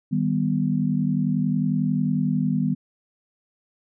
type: chord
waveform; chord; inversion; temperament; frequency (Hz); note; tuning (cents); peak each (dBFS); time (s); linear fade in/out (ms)
sine; Eb augmented; none; equal; 155.56 / 196 / 246.9; Eb3 / G3 / B3; 0 / 0 / 0; -24; 0.11-2.75; 20
effects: none